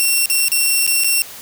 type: tone with dropouts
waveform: 5% pulse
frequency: 2723 Hz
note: F7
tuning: 44 cents flat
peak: -4 dBFS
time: 0-1.22 s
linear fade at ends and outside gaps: 0 ms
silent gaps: 0.258-0.299 / 0.483-0.518 / 0.865-0.876 / 1.037-1.044 s
effects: white hiss -35 dBFS RMS until 1.41 s